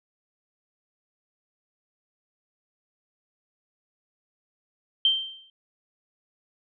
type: tone with exponential decay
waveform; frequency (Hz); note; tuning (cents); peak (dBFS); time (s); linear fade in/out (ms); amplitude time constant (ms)
sine; 3136; G7; 0; -15; 5.05-5.5; 2; 96
effects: none